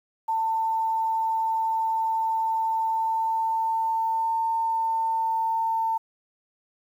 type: tone with pitch glide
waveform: sine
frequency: 894 to 900.2 Hz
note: A5 to A5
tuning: +27 to +39 cents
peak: -22 dBFS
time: 0.28-5.98 s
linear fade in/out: 10 ms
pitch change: +12 cents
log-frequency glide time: 2.89-4.46 s
effects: 9-bit